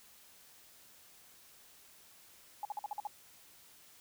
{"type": "tone bursts", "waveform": "sine", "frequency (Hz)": 833, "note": "G#5", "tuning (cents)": 5, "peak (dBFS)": -35, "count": 7, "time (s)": [2.63, 3.071], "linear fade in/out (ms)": 2, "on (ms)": 21, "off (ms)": 49, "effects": ["white hiss -60 dBFS RMS until 4 s"]}